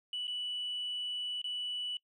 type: tone with dropouts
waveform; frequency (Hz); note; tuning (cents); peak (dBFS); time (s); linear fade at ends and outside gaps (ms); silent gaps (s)
sine; 2960; F#7; 0; -33; 0.13-1.97; 2; 0.271-0.278 / 1.417-1.442
effects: noise-tail reverb RT60 0.1 s tail -24 dB re dry + tanh soft clip ceiling -31 dBFS